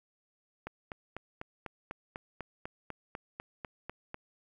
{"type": "click train", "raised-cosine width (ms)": 0.5, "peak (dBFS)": -24, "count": 15, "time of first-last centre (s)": [0.67, 4.144], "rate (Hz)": 4.03, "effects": ["10-bit"]}